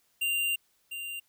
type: tone pair in turn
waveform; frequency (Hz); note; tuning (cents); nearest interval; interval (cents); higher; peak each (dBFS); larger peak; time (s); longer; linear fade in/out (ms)
square; 2783 / 2783; F7 / F7; -7 / -7; unison; 0; neither; -27 / -36; first; 0.21-0.56 / 0.91-1.2; first; 10
effects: white hiss -70 dBFS RMS until 1.28 s

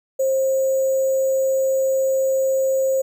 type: tone with sample-and-hold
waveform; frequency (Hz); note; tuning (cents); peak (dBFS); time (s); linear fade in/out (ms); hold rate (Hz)
sine; 532; C5; +29; -16; 0.19-3.02; 10; 7350
effects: none

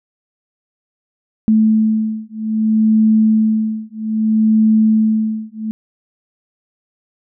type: beating tone pair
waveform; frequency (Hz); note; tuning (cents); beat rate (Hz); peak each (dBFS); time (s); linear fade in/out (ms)
sine; 218.1 / 218.72; A3 / A3; -15 / -10; 0.62; -14; 1.48-5.71; 0
effects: none

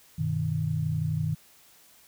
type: chord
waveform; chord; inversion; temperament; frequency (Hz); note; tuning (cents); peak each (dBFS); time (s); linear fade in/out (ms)
sine; G augmented; none; equal with one note detuned; 97.27 / 123.47 / 155.56; G2 / B2 / D#3; -13 / 0 / 0; -32 / -32 / -27; 0.18-1.35; 10
effects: white hiss -57 dBFS RMS until 2.07 s

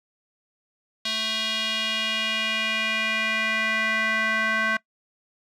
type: tone with band-pass filter sweep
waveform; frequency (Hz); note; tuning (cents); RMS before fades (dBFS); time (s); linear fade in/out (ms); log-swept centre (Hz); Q
square; 220; A3; 0; -25; 1.05-4.77; 5; 3600 to 1700; 3.1
effects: noise-tail reverb RT60 0.1 s tail -21 dB re dry

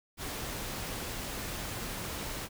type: noise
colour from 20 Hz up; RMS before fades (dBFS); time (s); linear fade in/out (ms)
pink; -38; 0.17-2.49; 50
effects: none

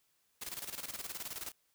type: noise with tremolo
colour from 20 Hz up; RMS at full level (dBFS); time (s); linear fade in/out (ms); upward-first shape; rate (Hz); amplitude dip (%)
white; -41; 0.41-1.52; 10; square; 19; 70
effects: white hiss -75 dBFS RMS until 1.74 s

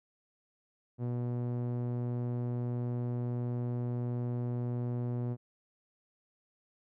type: tone with low-pass filter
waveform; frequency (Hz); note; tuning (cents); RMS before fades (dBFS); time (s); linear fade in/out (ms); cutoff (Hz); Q
sawtooth; 121.5; B2; -28; -34; 0.98-5.37; 50; 540; 0.56
effects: none

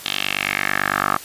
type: tone with band-pass filter sweep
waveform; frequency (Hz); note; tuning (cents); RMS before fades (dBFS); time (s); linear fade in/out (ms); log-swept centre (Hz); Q
10% pulse; 49; G1; 0; -22; 0.04-1.18; 20; 3500 to 1200; 3.4
effects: white hiss -37 dBFS RMS until 1.24 s + resampled to 32000 Hz

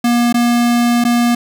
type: tone with dropouts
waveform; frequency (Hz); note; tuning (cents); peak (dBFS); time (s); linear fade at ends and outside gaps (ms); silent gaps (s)
square; 238.7; A#3; +41; -11; 0.04-1.35; 5; 0.327-0.342 / 1.041-1.049
effects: none

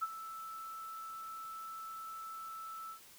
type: tone with ADSR envelope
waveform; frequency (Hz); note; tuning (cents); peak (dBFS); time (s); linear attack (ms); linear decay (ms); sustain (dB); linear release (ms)
sine; 1318.5; E6; 0; -30; 0.01-3; 21; 34; -13; 96
effects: white hiss -58 dBFS RMS until 3.18 s

